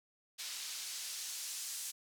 white noise with band-pass filter sweep, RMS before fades -43 dBFS, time 0.38-1.92 s, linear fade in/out 20 ms, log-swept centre 4200 to 7100 Hz, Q 0.95, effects none

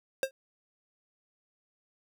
square tone with exponential decay, 533 Hz, C5, 32 cents sharp, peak -23 dBFS, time 0.23-0.31 s, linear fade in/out 1 ms, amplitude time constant 17 ms, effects none

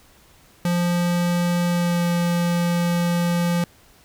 square tone with pitch glide, 174.61 to 173.1 Hz, F3 to F3, 0 to -15 cents, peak -19 dBFS, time 0.65-3.64 s, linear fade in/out 2 ms, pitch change -15 cents, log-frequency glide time 1.68-2.04 s, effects pink hiss -53 dBFS RMS until 4.04 s

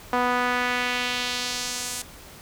sawtooth tone with band-pass filter sweep, 246.9 Hz, B3, in tune, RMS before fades -26 dBFS, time 0.13-2.02 s, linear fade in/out 2 ms, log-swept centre 1000 to 8800 Hz, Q 1.3, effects pink hiss -45 dBFS RMS until 2.41 s

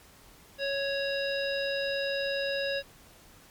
harmonic tone with a mistuned harmonic, 554.4 Hz, C#5, in tune, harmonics 1 / 3 / 5 / 7 / 9, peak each -30 / -35 / -37 / -38 / -40 dBFS, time 0.58-2.83 s, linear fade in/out 50 ms, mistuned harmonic 7, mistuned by -23 cents, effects pink hiss -55 dBFS RMS until 3.5 s + MP3 96 kbps

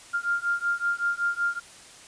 sine beating tone pair, 1396.9 / 1402.2 Hz, F6 / F6, 0 / +7 cents, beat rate 5.3 Hz, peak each -27 dBFS, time 0.13-1.6 s, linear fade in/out 20 ms, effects white hiss -48 dBFS RMS until 2.07 s + resampled to 22050 Hz

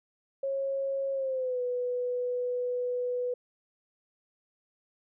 sine tone with pitch glide, 545 to 494 Hz, C#5 to B4, -29 to 0 cents, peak -28 dBFS, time 0.43-3.34 s, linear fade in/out 5 ms, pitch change -171 cents, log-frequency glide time 1.13-1.62 s, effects none

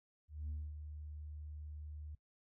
sine tone with ADSR envelope, 75.4 Hz, D2, 46 cents sharp, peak -37 dBFS, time 0.28-2.15 s, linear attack 210 ms, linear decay 240 ms, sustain -8 dB, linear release 4 ms, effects noise-tail reverb RT60 0.1 s tail -20 dB re dry + tanh soft clip ceiling -37 dBFS

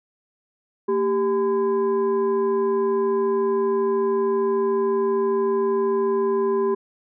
sine tone with frequency modulation, 393.7 Hz, G4, 8 cents sharp, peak -18 dBFS, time 0.88-6.75 s, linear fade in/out 10 ms, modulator 622 Hz, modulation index 0.61, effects none

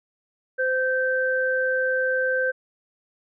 sine tone pair together, 516 / 1556.1 Hz, C5 / G6, -24 / -13 cents, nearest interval octave + perfect fifth, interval 1911 cents, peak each -23 dBFS, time 0.58-2.52 s, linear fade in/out 20 ms, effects none

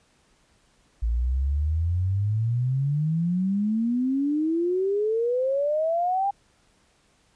sine exponential sweep, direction up, 55 to 810 Hz, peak -21 dBFS, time 1.02-6.31 s, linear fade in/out 10 ms, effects pink hiss -63 dBFS RMS until 7.35 s + resampled to 22050 Hz

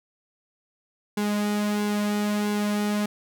sawtooth tone with flanger, 207.7 Hz, G#3, in tune, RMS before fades -25 dBFS, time 1.17-3.06 s, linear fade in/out 5 ms, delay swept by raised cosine 1.6 to 3 ms, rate 1.5 Hz, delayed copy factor -0.55, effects none

